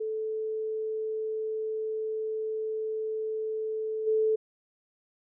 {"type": "tone with level steps", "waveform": "sine", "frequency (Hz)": 436.9, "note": "A4", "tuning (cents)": -12, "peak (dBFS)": [-29, -22], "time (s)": [0, 4.36], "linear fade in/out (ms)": 10, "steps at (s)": 4.06, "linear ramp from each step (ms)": 20, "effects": []}